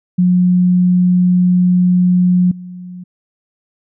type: tone with level steps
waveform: sine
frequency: 180 Hz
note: F#3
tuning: 47 cents flat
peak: -8 / -27 dBFS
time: 0.18-3.04 s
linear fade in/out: 10 ms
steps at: 2.51 s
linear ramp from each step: 5 ms
effects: none